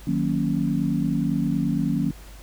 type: chord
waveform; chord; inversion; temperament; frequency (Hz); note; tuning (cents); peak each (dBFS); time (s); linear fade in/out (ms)
sine; D# minor seventh; none; equal; 155.56 / 185 / 233.1 / 277.2; D#3 / F#3 / A#3 / C#4; 0 / 0 / 0 / 0; -26; 0.07-2.11; 5
effects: added 50 Hz sine -41 dBFS peak until 2.42 s + pink hiss -48 dBFS RMS until 2.42 s